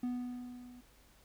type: tone with level ramp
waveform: triangle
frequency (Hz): 246.9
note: B3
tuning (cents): 0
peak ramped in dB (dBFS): -30 to -50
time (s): 0.03-0.81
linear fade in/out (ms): 5
effects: added 50 Hz sine -65 dBFS peak until 1.24 s + pink hiss -65 dBFS RMS until 1.24 s